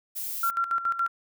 violet noise, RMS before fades -33 dBFS, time 0.15-0.51 s, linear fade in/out 20 ms
sine tone with tremolo, 1369 Hz, F6, 35 cents flat, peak -22 dBFS, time 0.43-1.08 s, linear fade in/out 5 ms, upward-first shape square, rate 7.1 Hz, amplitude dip 70%
effects none

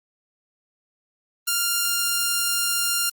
5% pulse tone, 1396.9 Hz, F6, in tune, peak -9 dBFS, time 1.47-3.1 s, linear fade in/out 10 ms, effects Opus 24 kbps

